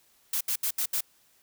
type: noise bursts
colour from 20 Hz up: blue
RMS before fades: -28 dBFS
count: 5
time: 0.33-1.008 s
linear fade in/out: 5 ms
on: 78 ms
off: 72 ms
effects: white hiss -64 dBFS RMS until 1.42 s